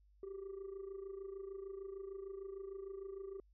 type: tone with amplitude modulation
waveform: sine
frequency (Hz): 389.6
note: G4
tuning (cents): -11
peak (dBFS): -39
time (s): 0.23-3.4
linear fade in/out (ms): 2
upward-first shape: sine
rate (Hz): 26.6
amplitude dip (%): 75
effects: tanh soft clip ceiling -41 dBFS + added 50 Hz sine -65 dBFS peak until 3.53 s